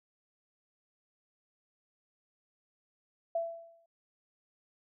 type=tone with exponential decay; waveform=sine; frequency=669 Hz; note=E5; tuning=25 cents sharp; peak=-27 dBFS; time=3.35-3.86 s; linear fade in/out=5 ms; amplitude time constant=110 ms; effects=none